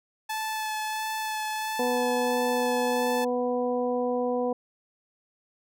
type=tone with vibrato; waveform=sawtooth; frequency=868 Hz; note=A5; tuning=24 cents flat; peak=-25 dBFS; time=0.29-3.25 s; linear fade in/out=10 ms; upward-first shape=sine; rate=1.5 Hz; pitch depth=13 cents each way
type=harmonic tone; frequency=246.9 Hz; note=B3; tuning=in tune; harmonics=1 / 2 / 3 / 4; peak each=-30 / -26 / -33 / -37 dBFS; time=1.79-4.53 s; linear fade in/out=5 ms
effects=none